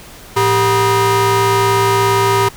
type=ring-modulated tone; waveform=30% pulse; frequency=283.3 Hz; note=C#4; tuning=38 cents sharp; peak=-5 dBFS; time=0.36-2.49 s; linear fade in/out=10 ms; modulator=677 Hz; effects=pink hiss -37 dBFS RMS until 2.56 s